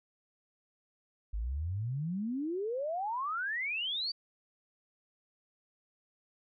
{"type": "exponential sweep", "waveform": "sine", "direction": "up", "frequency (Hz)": [49.07, 4699], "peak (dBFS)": -32, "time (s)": [1.33, 4.12], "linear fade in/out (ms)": 10, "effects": []}